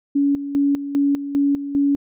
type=tone with tremolo; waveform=sine; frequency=282.2 Hz; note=C#4; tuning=31 cents sharp; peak=-14 dBFS; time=0.15-1.96 s; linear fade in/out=10 ms; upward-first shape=square; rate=2.5 Hz; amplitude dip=70%; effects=none